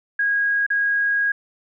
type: tone with dropouts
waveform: sine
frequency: 1642 Hz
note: G#6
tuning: 20 cents flat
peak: -17 dBFS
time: 0.19-1.32 s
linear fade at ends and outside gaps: 5 ms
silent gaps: 0.665-0.702 s
effects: none